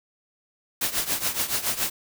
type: noise with tremolo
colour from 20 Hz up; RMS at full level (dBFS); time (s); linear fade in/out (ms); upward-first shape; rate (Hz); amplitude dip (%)
white; -23; 0.81-1.9; 5; triangle; 7.1; 85
effects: none